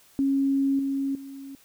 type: tone with level steps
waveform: sine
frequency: 273.9 Hz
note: C#4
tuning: 21 cents flat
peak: -20 / -24 / -37 dBFS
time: 0.19-1.55 s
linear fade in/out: 0 ms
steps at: 0.79 / 1.15 s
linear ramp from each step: 2 ms
effects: white hiss -57 dBFS RMS until 1.64 s